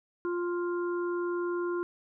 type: harmonic tone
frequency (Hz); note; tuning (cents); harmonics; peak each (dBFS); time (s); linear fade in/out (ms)
350; F4; +4; 1 / 3 / 4; -29 / -39 / -41; 0.25-1.83; 0
effects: none